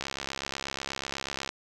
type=click train; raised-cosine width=0.2 ms; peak=-15 dBFS; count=102; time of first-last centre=0.01-1.491 s; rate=68.2 Hz; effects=none